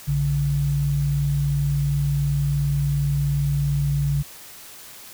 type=tone pair together; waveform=sine; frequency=60 / 142.81 Hz; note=B1 / D3; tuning=-49 / -48 cents; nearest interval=octave + minor third; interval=1501 cents; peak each=-27 / -19 dBFS; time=0.07-4.23 s; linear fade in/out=20 ms; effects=white hiss -42 dBFS RMS until 5.13 s